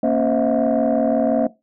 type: tone cluster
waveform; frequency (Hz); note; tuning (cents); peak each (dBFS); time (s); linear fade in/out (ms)
sine; 233.3 / 274.4 / 519 / 643 / 709; A#3 / C#4 / C5 / E5 / F5; +2 / -17 / -14 / -43 / +26; -19 / -20 / -23 / -19 / -25; 0.03-1.47; 5
effects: noise-tail reverb RT60 0.2 s tail -17 dB re dry + tanh soft clip ceiling -9 dBFS